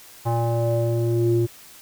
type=tone with low-pass filter sweep; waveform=square; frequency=116.7 Hz; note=A#2; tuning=2 cents sharp; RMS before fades=-21 dBFS; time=0.25-1.47 s; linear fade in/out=20 ms; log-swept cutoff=890 to 310 Hz; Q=4.5; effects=white hiss -46 dBFS RMS until 1.81 s